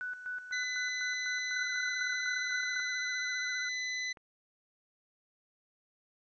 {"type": "tone with tremolo", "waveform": "sine", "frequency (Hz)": 1488, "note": "F#6", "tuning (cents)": 9, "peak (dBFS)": -35, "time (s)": [0.01, 2.8], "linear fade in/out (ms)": 0, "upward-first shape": "square", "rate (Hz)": 4, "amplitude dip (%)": 65}
{"type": "tone", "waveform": "sawtooth", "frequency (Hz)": 2008, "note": "B6", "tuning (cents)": 28, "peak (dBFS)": -30, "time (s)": [0.52, 4.13], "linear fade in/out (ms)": 10}
{"type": "tone with vibrato", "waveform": "sine", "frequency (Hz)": 1480, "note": "F#6", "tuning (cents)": 0, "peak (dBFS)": -38, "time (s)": [1.55, 3.69], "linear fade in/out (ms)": 5, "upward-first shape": "sine", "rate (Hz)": 15, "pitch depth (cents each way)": 63}
{"type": "click", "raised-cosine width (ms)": 0.5, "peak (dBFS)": -39, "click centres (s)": 4.172}
{"effects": ["resampled to 16000 Hz", "11-bit"]}